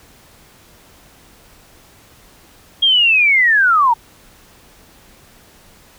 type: linear sweep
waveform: sine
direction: down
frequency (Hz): 3271 to 892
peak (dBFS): -9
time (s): 2.82-3.94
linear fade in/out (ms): 10
effects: pink hiss -47 dBFS RMS until 5.98 s